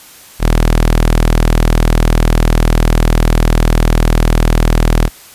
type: tone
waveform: sawtooth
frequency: 40 Hz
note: D#1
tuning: 49 cents sharp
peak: -4 dBFS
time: 0.39-5.1 s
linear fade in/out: 50 ms
effects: white hiss -38 dBFS RMS until 5.34 s + resampled to 32000 Hz